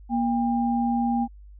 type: tone pair together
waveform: sine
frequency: 237.6 / 800 Hz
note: A#3 / G5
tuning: +33 / +35 cents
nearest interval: octave + major sixth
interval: 2102 cents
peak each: -22 / -26 dBFS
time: 0.09-1.28 s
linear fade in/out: 50 ms
effects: added 50 Hz sine -43 dBFS peak until 1.59 s